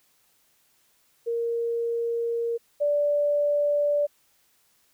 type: tone pair in turn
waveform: sine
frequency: 466.2 / 583.5 Hz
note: A#4 / D5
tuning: 0 / -11 cents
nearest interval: major third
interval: 389 cents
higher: second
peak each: -24 / -20 dBFS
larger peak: second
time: 1.26-2.58 / 2.8-4.07 s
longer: first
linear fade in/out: 20 ms
effects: white hiss -65 dBFS RMS until 4.93 s